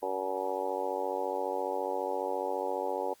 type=harmonic tone with a mistuned harmonic; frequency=94.6 Hz; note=F#2; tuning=39 cents sharp; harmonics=3 / 4 / 5 / 6 / 7 / 8 / 9 / 10; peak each=-44 / -38 / -36 / -36 / -47 / -39 / -36 / -43 dBFS; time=0.02-3.14 s; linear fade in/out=10 ms; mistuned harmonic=10; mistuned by=+19 cents; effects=white hiss -62 dBFS RMS until 3.2 s + Opus 24 kbps